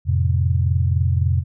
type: chord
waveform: sine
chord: F major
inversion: none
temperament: equal with one note detuned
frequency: 87.31 / 111.21 / 130.81 Hz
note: F2 / A2 / C3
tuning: 0 / +19 / 0 cents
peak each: -17 / -23 / -21 dBFS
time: 0.05-1.44 s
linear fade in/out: 50 ms
effects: none